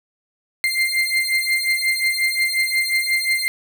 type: beating tone pair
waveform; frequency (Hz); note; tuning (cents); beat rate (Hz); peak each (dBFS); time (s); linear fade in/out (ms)
35% pulse; 2093 / 2098.6; C7 / C7; 0 / +5; 5.6; -19; 0.64-3.48; 0
effects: none